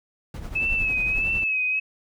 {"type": "noise with tremolo", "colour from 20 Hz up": "brown", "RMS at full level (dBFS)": -30, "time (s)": [0.34, 1.44], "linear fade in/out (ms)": 2, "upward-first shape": "triangle", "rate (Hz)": 11, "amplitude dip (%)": 65}
{"type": "tone with vibrato", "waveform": "sine", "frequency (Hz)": 2587, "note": "E7", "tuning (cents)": -33, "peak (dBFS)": -21, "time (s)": [0.55, 1.8], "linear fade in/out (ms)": 10, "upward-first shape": "sine", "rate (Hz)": 1.6, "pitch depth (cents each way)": 57}
{"effects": []}